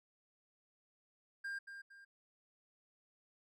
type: tone with echo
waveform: triangle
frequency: 1600 Hz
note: G6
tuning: 35 cents sharp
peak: -38 dBFS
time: 1.44-1.59 s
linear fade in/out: 10 ms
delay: 230 ms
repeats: 2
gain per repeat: -8 dB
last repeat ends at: 2.05 s
effects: none